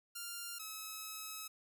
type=tone pair in turn; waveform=5% pulse; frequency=1396.9 / 1287 Hz; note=F6 / E6; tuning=0 / -42 cents; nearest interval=minor second; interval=142 cents; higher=first; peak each=-31 / -32 dBFS; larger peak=first; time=0.15-0.59 / 0.59-1.48 s; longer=second; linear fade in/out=10 ms; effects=none